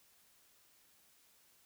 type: silence
effects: white hiss -68 dBFS RMS until 1.65 s